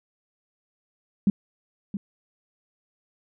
sine tone with echo, 200 Hz, G3, 35 cents sharp, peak -15 dBFS, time 1.27-1.3 s, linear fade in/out 2 ms, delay 670 ms, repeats 1, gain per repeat -11 dB, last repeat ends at 1.97 s, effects none

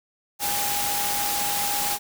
sine tone in noise, 818 Hz, G#5, 26 cents flat, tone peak -29 dBFS, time 0.39-1.99 s, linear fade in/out 50 ms, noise white, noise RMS -26 dBFS, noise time 0.39-1.99 s, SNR -6 dB, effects none

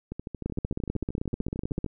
two click trains, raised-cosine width 3 ms, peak -21 / -16 dBFS, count 24 / 23, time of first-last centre 0.12-1.862 / 0.46-1.844 s, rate 13.2 / 15.9 Hz, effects none

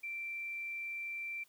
sine tone, 2349 Hz, D7, in tune, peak -38 dBFS, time 0.03-1.44 s, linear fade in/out 10 ms, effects white hiss -68 dBFS RMS until 1.48 s

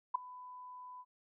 sine tone with ADSR envelope, 999 Hz, B5, 20 cents sharp, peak -25 dBFS, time 0.14-1.05 s, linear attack 12 ms, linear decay 6 ms, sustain -22 dB, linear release 47 ms, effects none

